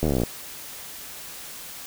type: slowing click train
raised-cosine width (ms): 2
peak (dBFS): -10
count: 15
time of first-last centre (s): 0.03-0.235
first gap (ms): 12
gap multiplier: 1.03
effects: white hiss -39 dBFS RMS until 1.86 s